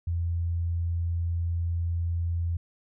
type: tone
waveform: sine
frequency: 85 Hz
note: F2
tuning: 46 cents flat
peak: -25 dBFS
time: 0.07-2.57 s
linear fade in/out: 5 ms
effects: none